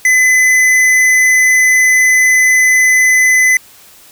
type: tone with hard clipping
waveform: sine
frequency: 2019 Hz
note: B6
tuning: 38 cents sharp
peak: -8 dBFS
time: 0.05-3.57 s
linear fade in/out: 2 ms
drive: 12 dB
effects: white hiss -41 dBFS RMS until 4.11 s